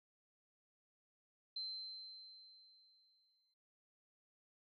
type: tone with exponential decay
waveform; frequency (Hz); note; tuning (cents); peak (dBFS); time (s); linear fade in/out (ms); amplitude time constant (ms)
sine; 4100; C8; -36; -40; 1.56-3.54; 5; 430
effects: none